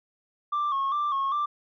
sine tone with vibrato, 1134 Hz, C#6, 39 cents sharp, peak -22 dBFS, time 0.52-1.46 s, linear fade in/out 10 ms, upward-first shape square, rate 2.5 Hz, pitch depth 67 cents each way, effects tanh soft clip ceiling -22 dBFS

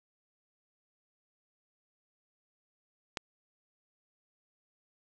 click, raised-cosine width 0.2 ms, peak -16 dBFS, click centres 3.172 s, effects resampled to 22050 Hz

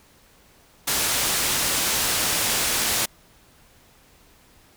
white low-pass noise, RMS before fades -23 dBFS, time 0.87-3.06 s, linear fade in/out 10 ms, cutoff 11000 Hz, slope 12 dB/octave, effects pink hiss -55 dBFS RMS until 4.76 s

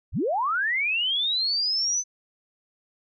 sine linear sweep, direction up, 30.87 to 6140 Hz, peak -22 dBFS, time 0.12-2.04 s, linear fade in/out 50 ms, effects none

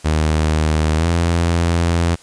sawtooth tone with pitch glide, 77.78 to 84.82 Hz, D#2 to E2, 0 to +50 cents, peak -10 dBFS, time 0.04-2.16 s, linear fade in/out 20 ms, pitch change +150 cents, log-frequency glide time 0.96-1.06 s, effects white hiss -45 dBFS RMS until 2.22 s + resampled to 22050 Hz

